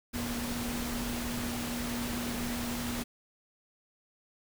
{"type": "tone in noise", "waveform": "sine", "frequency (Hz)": 240, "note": "B3", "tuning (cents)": -49, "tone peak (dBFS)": -35, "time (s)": [0.13, 3.04], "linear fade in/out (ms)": 20, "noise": "pink", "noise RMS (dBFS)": -37, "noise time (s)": [0.13, 3.04], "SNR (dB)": -1, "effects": []}